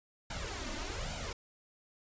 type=noise with flanger; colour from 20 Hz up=pink; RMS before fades=-39 dBFS; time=0.3-1.33 s; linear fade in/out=5 ms; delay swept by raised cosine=1.3 to 3.4 ms; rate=1.2 Hz; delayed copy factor=+0.75; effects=resampled to 16000 Hz